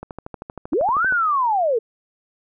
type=click train; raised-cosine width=1 ms; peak=-18 dBFS; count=15; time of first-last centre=0.03-1.124 s; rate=12.8 Hz
type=linear two-way sweep; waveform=sine; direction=up then down; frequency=250.4 to 1571 to 425.6 Hz; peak=-16 dBFS; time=0.72-1.79 s; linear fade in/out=10 ms; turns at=1.07 s
effects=none